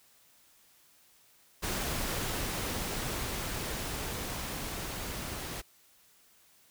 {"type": "noise with level ramp", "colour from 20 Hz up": "pink", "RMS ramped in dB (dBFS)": [-33, -39], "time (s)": [1.62, 5.62], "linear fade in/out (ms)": 20, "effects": ["white hiss -63 dBFS RMS until 6.7 s"]}